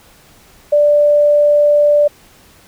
sine tone, 588 Hz, D5, 2 cents sharp, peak -7 dBFS, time 0.72-2.08 s, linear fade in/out 10 ms, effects pink hiss -46 dBFS RMS until 2.67 s

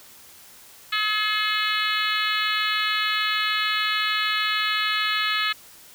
harmonic tone, 426.6 Hz, G#4, 46 cents sharp, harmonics 3 / 4 / 5 / 6 / 7 / 8 / 9 / 10, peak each -27 / -28 / -29 / -30 / -30 / -31 / -32 / -32 dBFS, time 0.92-5.53 s, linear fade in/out 10 ms, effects white hiss -48 dBFS RMS until 5.94 s

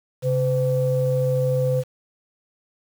sine tone pair together, 134.82 / 509 Hz, C#3 / C5, -48 / -48 cents, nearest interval octave + major seventh, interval 2300 cents, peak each -20 dBFS, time 0.22-1.84 s, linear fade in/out 50 ms, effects tanh soft clip ceiling -11 dBFS + 7-bit

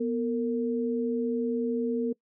sine tone pair together, 243.6 / 457.7 Hz, B3 / A#4, -24 / -32 cents, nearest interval major seventh, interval 1092 cents, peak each -28 dBFS, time 0-2.13 s, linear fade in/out 10 ms, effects noise-tail reverb RT60 0.1 s tail -22 dB re dry

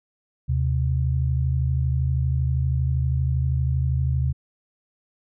sine tone pair together, 77.18 / 129.8 Hz, D#2 / C3, -13 / -13 cents, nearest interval major sixth, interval 900 cents, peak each -22 dBFS, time 0.48-4.33 s, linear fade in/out 20 ms, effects none

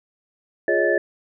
sine tone cluster, 352.7 / 417.1 / 561 / 633 / 1746 Hz, F4 / G#4 / C#5 / D#5 / A6, +17 / +7 / +21 / +30 / -14 cents, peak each -23 dBFS, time 0.68-0.98 s, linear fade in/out 2 ms, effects none

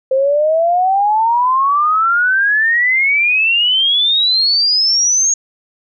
sine exponential sweep, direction up, 520 to 6645 Hz, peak -10 dBFS, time 0.11-5.34 s, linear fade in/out 5 ms, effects none

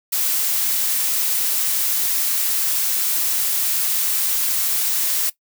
blue noise, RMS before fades -20 dBFS, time 0.12-5.3 s, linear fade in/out 10 ms, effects noise-tail reverb RT60 0.1 s tail -18 dB re dry

